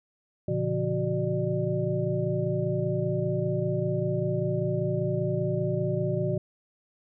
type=tone cluster; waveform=sine; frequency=116.2 / 141.3 / 171.5 / 372.4 / 597 Hz; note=A#2 / C#3 / F3 / F#4 / D5; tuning=-5 / +34 / -31 / +11 / +28 cents; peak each=-31 dBFS; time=0.48-6.38 s; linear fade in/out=5 ms; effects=none